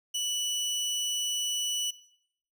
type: tone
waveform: 25% pulse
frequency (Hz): 2960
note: F#7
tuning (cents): 0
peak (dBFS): -25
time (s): 0.14-1.91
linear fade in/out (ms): 10
effects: noise-tail reverb RT60 0.7 s tail -18 dB re dry